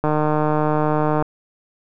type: click train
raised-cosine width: 1 ms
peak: -6 dBFS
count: 181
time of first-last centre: 0.04-1.224 s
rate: 152 Hz
effects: none